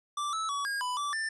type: tone with pitch steps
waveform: square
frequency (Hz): 1172 / 1307 / 1134 / 1626 / 995 / 1161 / 1780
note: D6 / E6 / C#6 / G#6 / B5 / D6 / A6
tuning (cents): -4 / -15 / +39 / -37 / +13 / -20 / +20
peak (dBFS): -31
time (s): 0.17-1.29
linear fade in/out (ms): 5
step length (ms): 160
effects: resampled to 24000 Hz + 12-bit